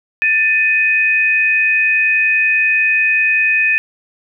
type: tone pair together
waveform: sine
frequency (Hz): 1774.6 / 2505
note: A6 / D#7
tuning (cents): +14 / +11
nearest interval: tritone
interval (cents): 597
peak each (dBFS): -16 / -12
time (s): 0.22-3.78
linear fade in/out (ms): 0
effects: none